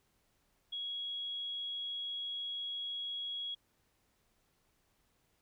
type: tone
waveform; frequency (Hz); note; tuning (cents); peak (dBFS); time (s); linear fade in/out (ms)
sine; 3322; G#7; 0; -37; 0.72-3.55; 10
effects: pink hiss -75 dBFS RMS until 5.41 s